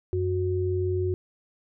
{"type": "tone pair together", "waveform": "sine", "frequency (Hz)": [92.66, 366.4], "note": ["F#2", "F#4"], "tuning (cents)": [3, -17], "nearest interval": "2 octaves", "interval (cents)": 2380, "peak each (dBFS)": -26, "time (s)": [0.13, 1.14], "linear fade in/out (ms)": 0, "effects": []}